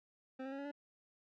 25% pulse tone with pitch steps, 261.6 / 268 / 274.6 / 281.3 / 288.3 Hz, C4 / C4 / C#4 / C#4 / D4, 0 / +42 / -16 / +26 / -32 cents, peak -38 dBFS, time 0.39-0.715 s, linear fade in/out 10 ms, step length 65 ms, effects low-pass 2000 Hz 12 dB/octave

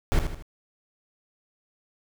brown noise with echo, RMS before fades -20 dBFS, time 0.12-0.19 s, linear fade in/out 0 ms, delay 78 ms, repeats 3, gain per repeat -7 dB, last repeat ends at 0.424 s, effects none

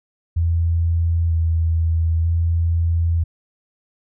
sine tone with vibrato, 82.9 Hz, E2, 10 cents sharp, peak -15 dBFS, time 0.36-3.24 s, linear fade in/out 10 ms, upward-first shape square, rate 0.53 Hz, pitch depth 18 cents each way, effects none

